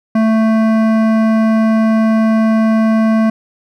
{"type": "tone with hard clipping", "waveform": "sine", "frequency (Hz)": 221.3, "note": "A3", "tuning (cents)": 10, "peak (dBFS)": -11, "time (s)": [0.15, 3.3], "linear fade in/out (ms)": 5, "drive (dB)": 14, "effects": []}